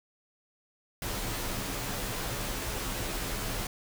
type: noise with comb filter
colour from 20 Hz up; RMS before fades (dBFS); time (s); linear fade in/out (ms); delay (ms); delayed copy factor
pink; -34; 1.02-3.67; 2; 13; -0.7
effects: none